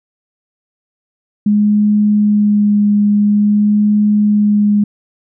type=tone with vibrato; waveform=sine; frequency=207.7 Hz; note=G#3; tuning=in tune; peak=-8 dBFS; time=1.46-4.84 s; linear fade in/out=5 ms; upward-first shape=sine; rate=0.49 Hz; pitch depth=12 cents each way; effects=none